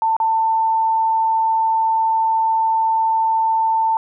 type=tone with dropouts; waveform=sine; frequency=893 Hz; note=A5; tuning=25 cents sharp; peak=-14 dBFS; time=0.02-3.97 s; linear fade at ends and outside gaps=1 ms; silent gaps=0.166-0.201 s; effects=none